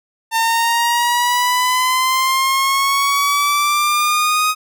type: exponential sweep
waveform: sawtooth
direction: up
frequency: 902 to 1256 Hz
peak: -10 dBFS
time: 0.31-4.55 s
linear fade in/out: 50 ms
effects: none